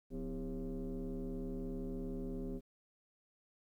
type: tone with frequency modulation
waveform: sine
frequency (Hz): 110.5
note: A2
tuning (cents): +8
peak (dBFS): -37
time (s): 0.1-2.61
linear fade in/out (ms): 50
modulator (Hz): 144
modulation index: 2.2
effects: tanh soft clip ceiling -34 dBFS + 12-bit